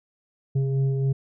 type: tone with frequency modulation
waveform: sine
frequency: 134.7 Hz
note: C#3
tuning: 49 cents flat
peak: -20 dBFS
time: 0.55-1.13 s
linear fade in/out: 10 ms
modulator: 273 Hz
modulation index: 0.49
effects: none